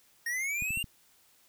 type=linear sweep; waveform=square; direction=up; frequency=1838 to 2828 Hz; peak=-31 dBFS; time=0.26-0.83 s; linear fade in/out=5 ms
type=clicks; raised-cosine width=5 ms; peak=-29 dBFS; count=4; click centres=0.623 / 0.706 / 0.774 / 0.842 s
effects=white hiss -64 dBFS RMS until 1.48 s